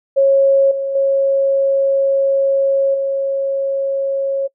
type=tone with level steps; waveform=sine; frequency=547 Hz; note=C#5; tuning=23 cents flat; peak=-8 / -17 / -11 / -15 dBFS; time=0.16-4.48 s; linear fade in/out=20 ms; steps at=0.71 / 0.95 / 2.94 s; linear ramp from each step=5 ms; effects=noise-tail reverb RT60 0.1 s tail -25 dB re dry